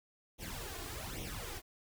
pink noise with flanger, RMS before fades -43 dBFS, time 0.38-1.62 s, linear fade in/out 50 ms, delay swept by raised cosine 0.32 to 2.82 ms, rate 1.2 Hz, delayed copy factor +0.75, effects none

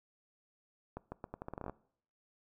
accelerating click train, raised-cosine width 1 ms, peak -27 dBFS, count 13, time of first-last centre 0.97-1.697 s, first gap 150 ms, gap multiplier 0.81, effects noise-tail reverb RT60 0.6 s tail -21 dB re dry

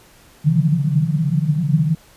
white band-pass noise, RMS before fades -17 dBFS, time 0.44-1.95 s, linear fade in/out 2 ms, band 140 to 170 Hz, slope 96 dB/octave, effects pink hiss -49 dBFS RMS until 2.16 s + resampled to 32000 Hz

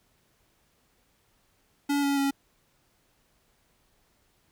square tone with pitch steps, 284.9 / 280.8 / 276.8 Hz, C#4 / C#4 / C#4, +48 / +22 / -2 cents, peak -24 dBFS, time 1.89-2.31 s, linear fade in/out 10 ms, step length 140 ms, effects pink hiss -68 dBFS RMS until 4.51 s

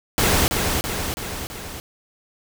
pink noise with echo, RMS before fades -18 dBFS, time 0.18-0.48 s, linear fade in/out 0 ms, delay 330 ms, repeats 4, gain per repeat -4 dB, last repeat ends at 1.8 s, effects none

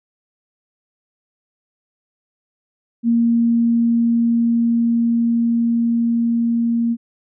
sine tone with level ramp, 233.1 Hz, A#3, in tune, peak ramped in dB -12 to -15 dBFS, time 3.03-6.97 s, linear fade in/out 50 ms, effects none

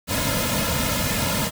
pink noise with comb filter, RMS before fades -23 dBFS, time 0.07-1.51 s, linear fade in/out 50 ms, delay 2.6 ms, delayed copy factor -0.95, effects none

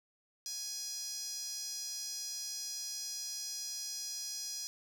sawtooth tone with high-pass filter, 830.6 Hz, G#5, in tune, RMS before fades -41 dBFS, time 0.46-4.67 s, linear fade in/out 0 ms, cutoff 5400 Hz, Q 6.6, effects none

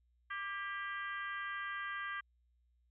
harmonic tone with a mistuned harmonic, 393 Hz, G4, 4 cents sharp, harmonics 3 / 4 / 5 / 6 / 7 / 8, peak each -43 / -42 / -45 / -55 / -57 / -54 dBFS, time 0.3-2.21 s, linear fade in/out 10 ms, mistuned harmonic 4, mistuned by +41 cents, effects added 60 Hz sine -70 dBFS peak until 2.9 s

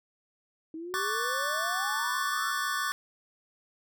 sine exponential sweep, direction up, 313.9 to 1392 Hz, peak -36 dBFS, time 0.74-2.51 s, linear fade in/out 2 ms
square chord, D major seventh, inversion third, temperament equal with one note detuned, 1108.7 / 1174.7 / 1495.4 / 1760 Hz, C#6 / D6 / F#6 / A6, 0 / 0 / +18 / 0 cents, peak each -35 dBFS, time 0.94-2.92 s, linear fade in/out 0 ms
effects none

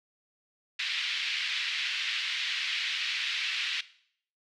pink band-pass noise, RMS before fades -32 dBFS, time 0.79-3.81 s, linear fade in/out 5 ms, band 2100 to 4000 Hz, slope 24 dB/octave, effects noise-tail reverb RT60 0.6 s tail -17 dB re dry

